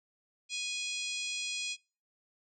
harmonic tone with a mistuned harmonic, 830.6 Hz, G#5, in tune, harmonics 3 / 4 / 5 / 6 / 7 / 8 / 9 / 10, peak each -38 / -40 / -42 / -44 / -45 / -46 / -47 / -48 dBFS, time 0.49-1.77 s, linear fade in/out 50 ms, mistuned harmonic 8, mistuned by +50 cents, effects noise-tail reverb RT60 0.4 s tail -26 dB re dry

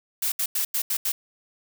blue noise bursts at uneven times, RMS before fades -25 dBFS, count 6, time 0.22-0.32 / 0.39-0.46 / 0.55-0.65 / 0.74-0.82 / 0.9-0.97 / 1.05-1.12 s, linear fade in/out 5 ms, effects none

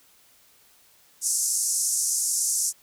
pink band-pass noise, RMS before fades -25 dBFS, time 1.21-2.73 s, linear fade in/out 50 ms, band 5800 to 11000 Hz, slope 48 dB/octave, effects white hiss -58 dBFS RMS until 2.82 s

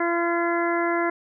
harmonic tone with a mistuned harmonic, 341 Hz, F4, 41 cents flat, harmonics 1 / 2 / 3 / 4 / 5 / 6, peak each -24 / -27 / -29 / -30 / -31 / -32 dBFS, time 0-1.1 s, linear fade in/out 5 ms, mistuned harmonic 4, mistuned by +17 cents, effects none

